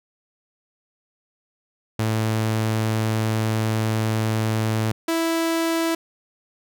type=tone pair in turn; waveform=sawtooth; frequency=110 / 329.6 Hz; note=A2 / E4; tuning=0 / 0 cents; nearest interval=octave + perfect fifth; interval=1900 cents; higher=second; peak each=-16 dBFS; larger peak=neither; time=1.99-4.92 / 5.08-5.95 s; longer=first; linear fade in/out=5 ms; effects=none